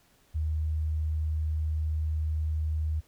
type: tone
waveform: sine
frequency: 77.78 Hz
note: D#2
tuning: in tune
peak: -26 dBFS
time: 0.34-3.01 s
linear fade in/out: 20 ms
effects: pink hiss -64 dBFS RMS until 3.07 s